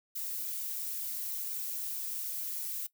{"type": "noise with flanger", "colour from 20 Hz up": "violet", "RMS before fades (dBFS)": -37, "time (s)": [0.15, 2.87], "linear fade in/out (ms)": 10, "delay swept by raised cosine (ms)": [1.3, 3.5], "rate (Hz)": 2.2, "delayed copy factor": 0.5, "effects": ["noise-tail reverb RT60 0.1 s tail -18 dB re dry"]}